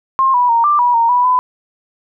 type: tone with pitch steps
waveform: sine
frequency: 1064 / 980 / 928 / 1182 / 972 / 925 / 982 / 1004 Hz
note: C6 / B5 / A#5 / D6 / B5 / A#5 / B5 / B5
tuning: +29 / -14 / -8 / +11 / -28 / -14 / -10 / +28 cents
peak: -9 dBFS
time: 0.19-1.39 s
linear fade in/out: 0 ms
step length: 150 ms
effects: none